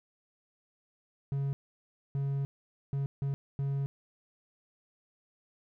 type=tone bursts at uneven times; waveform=triangle; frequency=138.59 Hz; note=C#3; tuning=in tune; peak=-27 dBFS; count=5; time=1.32-1.53 / 2.15-2.45 / 2.93-3.06 / 3.22-3.34 / 3.59-3.86 s; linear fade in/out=0 ms; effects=none